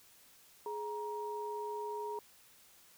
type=tone pair together; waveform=sine; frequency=420 / 942.9 Hz; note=G#4 / A#5; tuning=+19 / +20 cents; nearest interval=octave + major second; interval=1401 cents; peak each=-40 / -40 dBFS; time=0.66-2.19 s; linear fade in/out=2 ms; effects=white hiss -62 dBFS RMS until 2.97 s